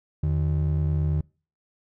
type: ring-modulated tone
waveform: triangle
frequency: 116.54 Hz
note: A#2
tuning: in tune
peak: -16 dBFS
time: 0.23-1.21 s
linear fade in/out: 5 ms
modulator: 34.6 Hz
effects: noise-tail reverb RT60 0.4 s tail -26 dB re dry